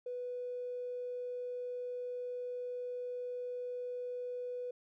triangle tone with tanh clipping, 493.9 Hz, B4, in tune, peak -37 dBFS, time 0.06-4.71 s, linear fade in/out 5 ms, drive 2 dB, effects none

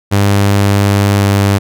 sawtooth tone with pitch glide, 100.4 to 99.65 Hz, G2 to G2, +42 to +29 cents, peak -4 dBFS, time 0.11-1.59 s, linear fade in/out 20 ms, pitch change -13 cents, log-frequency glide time 1.18-1.23 s, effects none

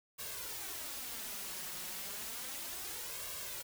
white noise with flanger, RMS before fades -43 dBFS, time 0.18-3.63 s, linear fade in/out 20 ms, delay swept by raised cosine 1.8 to 5.5 ms, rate 0.32 Hz, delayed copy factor +0.6, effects none

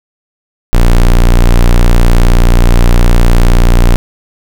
square tone, 29.59 Hz, A#0, 27 cents sharp, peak -3 dBFS, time 0.73-3.96 s, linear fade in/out 0 ms, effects none

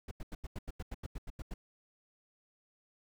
brown noise bursts, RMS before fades -40 dBFS, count 13, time 0.08-1.54 s, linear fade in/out 5 ms, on 32 ms, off 87 ms, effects none

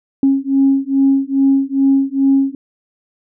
sine beating tone pair, 271.2 / 273.6 Hz, C#4 / C#4, -38 / -23 cents, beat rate 2.4 Hz, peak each -13 dBFS, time 0.23-2.55 s, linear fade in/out 2 ms, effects tanh soft clip ceiling -3 dBFS

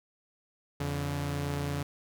sawtooth tone pair together, 86.01 / 142.9 Hz, F2 / D3, -26 / -47 cents, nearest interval major sixth, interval 879 cents, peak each -32 / -28 dBFS, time 0.8-1.83 s, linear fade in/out 5 ms, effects none

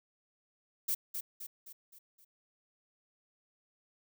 violet noise with echo, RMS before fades -32 dBFS, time 0.88-0.95 s, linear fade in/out 10 ms, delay 260 ms, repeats 5, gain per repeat -6 dB, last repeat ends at 2.25 s, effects none

